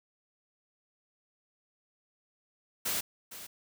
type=noise with echo; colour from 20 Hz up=white; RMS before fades=-32 dBFS; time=2.85-3.01 s; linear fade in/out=10 ms; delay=460 ms; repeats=1; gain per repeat=-13 dB; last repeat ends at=3.47 s; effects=none